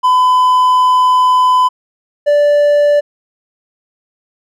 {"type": "tone pair in turn", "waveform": "triangle", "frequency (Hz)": [1008, 584.2], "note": ["B5", "D5"], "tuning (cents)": [35, -9], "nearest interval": "major sixth", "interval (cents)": 944, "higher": "first", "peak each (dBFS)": -5, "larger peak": "neither", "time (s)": [[0.03, 1.69], [2.26, 3.01]], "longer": "first", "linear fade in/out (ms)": 20, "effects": []}